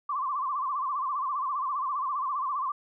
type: tone with vibrato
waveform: sine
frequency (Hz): 1100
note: C#6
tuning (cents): -14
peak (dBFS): -27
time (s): 0.09-2.72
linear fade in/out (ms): 5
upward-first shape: sine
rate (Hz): 15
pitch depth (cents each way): 130
effects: none